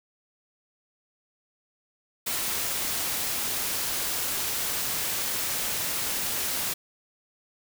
white noise, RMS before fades -29 dBFS, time 2.26-6.74 s, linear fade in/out 10 ms, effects none

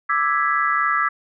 sine chord, E dominant seventh, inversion third, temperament equal, 1174.7 / 1318.5 / 1661.2 / 1975.5 Hz, D6 / E6 / G#6 / B6, 0 / 0 / 0 / 0 cents, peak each -22 / -21 / -23 / -25 dBFS, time 0.09-1.09 s, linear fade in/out 10 ms, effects none

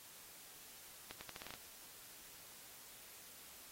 accelerating click train, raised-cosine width 0.2 ms, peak -29 dBFS, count 8, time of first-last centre 1.11-1.539 s, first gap 100 ms, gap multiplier 0.83, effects white hiss -57 dBFS RMS until 3.71 s + AAC 48 kbps

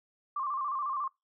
sine tone with vibrato, 1115 Hz, C#6, 10 cents sharp, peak -30 dBFS, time 0.36-1.08 s, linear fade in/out 5 ms, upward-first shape square, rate 14 Hz, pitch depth 82 cents each way, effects noise-tail reverb RT60 0.2 s tail -24 dB re dry

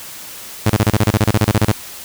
sawtooth tone bursts, 106.5 Hz, G#2, 44 cents sharp, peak -6 dBFS, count 16, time 0.66-1.718 s, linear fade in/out 5 ms, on 38 ms, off 30 ms, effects white hiss -33 dBFS RMS until 2.04 s

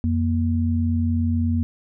sine tone pair together, 88.4 / 236 Hz, F2 / A#3, +22 / +22 cents, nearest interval octave + perfect fourth, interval 1700 cents, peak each -20 / -22 dBFS, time 0.04-1.63 s, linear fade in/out 0 ms, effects none

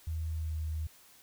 sine tone with pitch glide, 80.2 to 78.5 Hz, E2 to D#2, -47 to +16 cents, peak -32 dBFS, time 0.07-0.87 s, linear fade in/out 5 ms, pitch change -37 cents, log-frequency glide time 0.25-0.58 s, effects white hiss -59 dBFS RMS until 1.22 s

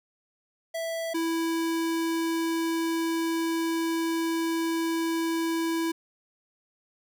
square tone pair in turn, 659.3 / 329.6 Hz, E5 / E4, 0 / 0 cents, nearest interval octave, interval 1200 cents, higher first, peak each -30 / -26 dBFS, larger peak second, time 0.74-1.14 / 1.14-5.92 s, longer second, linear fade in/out 10 ms, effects none

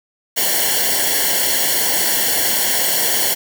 white noise with comb filter, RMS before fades -17 dBFS, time 0.36-3.35 s, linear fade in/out 20 ms, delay 0.8 ms, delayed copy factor -0.9, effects none

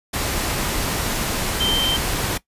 sine tone in noise, 3125 Hz, G7, 6 cents flat, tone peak -18 dBFS, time 1.6-1.97 s, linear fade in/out 10 ms, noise pink, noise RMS -23 dBFS, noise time 0.13-2.38 s, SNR +2 dB, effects noise-tail reverb RT60 0.1 s tail -18 dB re dry + resampled to 32000 Hz

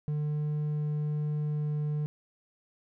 sine tone with hard clipping, 149.9 Hz, D3, 36 cents sharp, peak -29 dBFS, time 0.08-2.06 s, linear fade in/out 0 ms, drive 3 dB, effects none

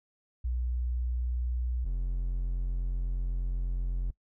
sine / triangle tone pair in turn, 60.9 / 44.11 Hz, B1 / F1, -24 / +18 cents, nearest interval tritone, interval 558 cents, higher first, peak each -28 / -26 dBFS, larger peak second, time 0.44-1.85 / 1.85-4.11 s, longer second, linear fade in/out 10 ms, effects noise-tail reverb RT60 0.1 s tail -22 dB re dry

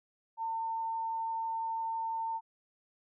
sine tone, 903 Hz, A5, 45 cents sharp, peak -32 dBFS, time 0.37-2.41 s, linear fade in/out 50 ms, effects none

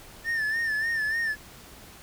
triangle tone with vibrato, 1784 Hz, A6, 23 cents sharp, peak -23 dBFS, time 0.24-1.36 s, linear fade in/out 50 ms, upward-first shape sine, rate 3.4 Hz, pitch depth 70 cents each way, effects pink hiss -48 dBFS RMS until 2.02 s

